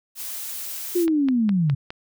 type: noise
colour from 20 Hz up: blue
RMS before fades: -32 dBFS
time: 0.15-1.07 s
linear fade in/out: 50 ms
type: linear sweep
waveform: sine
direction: down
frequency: 361.6 to 130 Hz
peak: -17 dBFS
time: 0.95-1.75 s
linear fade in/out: 10 ms
type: click train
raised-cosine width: 0.3 ms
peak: -17 dBFS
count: 5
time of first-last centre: 1.08-1.905 s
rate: 4.85 Hz
effects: none